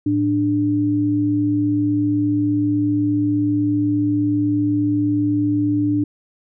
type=tone pair together; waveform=sine; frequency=110.6 / 295.3 Hz; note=A2 / D4; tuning=+9 / +10 cents; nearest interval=octave + perfect fourth; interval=1701 cents; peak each=-23 / -16 dBFS; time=0.06-6.04 s; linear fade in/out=5 ms; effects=none

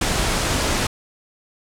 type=low-pass noise; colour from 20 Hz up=pink; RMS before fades=-21 dBFS; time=0.01-0.87 s; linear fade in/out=5 ms; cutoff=9800 Hz; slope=24 dB/octave; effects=none

